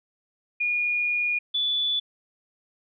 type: tone pair in turn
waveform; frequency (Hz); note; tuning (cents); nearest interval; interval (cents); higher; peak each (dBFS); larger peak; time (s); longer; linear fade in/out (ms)
sine; 2438 / 3463; D#7 / A7; -36 / -28; tritone; 608; second; -22; neither; 0.6-1.39 / 1.54-2; first; 10
effects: none